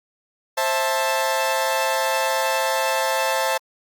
sawtooth chord, A minor, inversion first, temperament equal with one note detuned, 529.9 / 659.3 / 880 Hz, C5 / E5 / A5, +22 / 0 / 0 cents, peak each -20 / -22 / -19 dBFS, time 0.57-3.58 s, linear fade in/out 10 ms, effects Opus 48 kbps

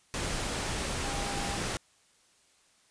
sine tone in noise, 800 Hz, G5, 35 cents sharp, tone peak -39 dBFS, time 1.05-1.57 s, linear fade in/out 0 ms, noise pink, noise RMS -33 dBFS, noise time 0.14-1.77 s, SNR -9 dB, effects white hiss -65 dBFS RMS until 2.9 s + resampled to 22050 Hz

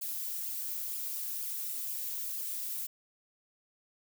violet noise with flanger, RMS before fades -37 dBFS, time 0.01-2.87 s, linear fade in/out 10 ms, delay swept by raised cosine 0.5 to 4.4 ms, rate 2.1 Hz, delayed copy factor -0.65, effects none

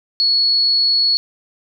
sine tone, 4374 Hz, C#8, 24 cents flat, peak -12 dBFS, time 0.2-1.17 s, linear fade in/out 0 ms, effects none

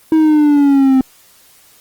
triangle exponential sweep, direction down, 320.2 to 259.9 Hz, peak -5 dBFS, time 0.12-1.01 s, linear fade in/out 2 ms, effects white hiss -47 dBFS RMS until 1.8 s + Opus 24 kbps

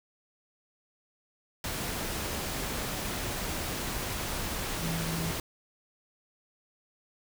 sine tone in noise, 164.81 Hz, E3, in tune, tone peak -32 dBFS, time 4.83-5.31 s, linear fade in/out 2 ms, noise pink, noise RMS -34 dBFS, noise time 1.64-5.4 s, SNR -1 dB, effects none

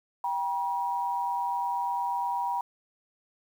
sine tone pair together, 788.4 / 960 Hz, G5 / B5, +10 / -49 cents, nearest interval minor third, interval 341 cents, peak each -32 / -28 dBFS, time 0.24-2.61 s, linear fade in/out 2 ms, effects 9-bit

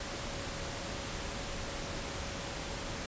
sine tone in noise, 557 Hz, C#5, 8 cents sharp, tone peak -49 dBFS, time 0-3.06 s, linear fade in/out 5 ms, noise pink, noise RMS -39 dBFS, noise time 0-3.06 s, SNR -13 dB, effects resampled to 16000 Hz

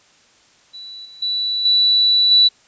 sine tone with level steps, 3951 Hz, B7, in tune, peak -32 / -38 / -18 / -11 / -8 dBFS, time 0.73-2.49 s, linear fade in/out 20 ms, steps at 1.05 / 1.22 / 1.65 / 2.31 s, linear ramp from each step 5 ms, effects white hiss -53 dBFS RMS until 2.67 s + resampled to 16000 Hz

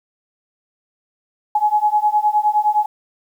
sine beating tone pair, 838 / 847.7 Hz, G#5 / G#5, +15 / +35 cents, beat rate 9.7 Hz, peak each -17 / -16 dBFS, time 1.55-2.86 s, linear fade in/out 5 ms, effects 8-bit

